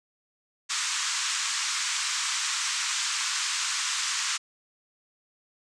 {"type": "band-pass noise", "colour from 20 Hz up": "white", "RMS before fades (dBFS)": -29, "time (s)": [0.69, 4.38], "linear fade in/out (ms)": 20, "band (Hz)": [1000, 8000], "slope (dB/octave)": 48, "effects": []}